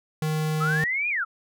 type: tone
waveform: square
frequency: 155.3 Hz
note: D#3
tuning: 3 cents flat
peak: -24 dBFS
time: 0.22-0.84 s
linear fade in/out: 2 ms
type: linear two-way sweep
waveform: sine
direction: up then down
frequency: 1244.5 to 2487 to 1244.5 Hz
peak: -23 dBFS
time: 0.6-1.25 s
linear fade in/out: 20 ms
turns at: 1.09 s
effects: none

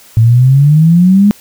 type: exponential sweep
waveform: sine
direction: up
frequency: 109.9 to 209.9 Hz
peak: -3 dBFS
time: 0.17-1.31 s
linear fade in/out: 0 ms
effects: white hiss -40 dBFS RMS until 1.4 s

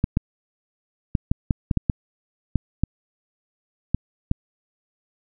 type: clicks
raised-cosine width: 5 ms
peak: -6 dBFS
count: 12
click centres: 0.041 / 0.171 / 1.152 / 1.315 / 1.508 / 1.712 / 1.773 / 1.898 / 2.557 / 2.836 / 3.946 / 4.314 s
effects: none

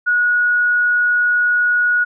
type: tone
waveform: sine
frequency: 1456 Hz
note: F#6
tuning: 28 cents flat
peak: -12 dBFS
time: 0.06-2.05 s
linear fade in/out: 20 ms
effects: none

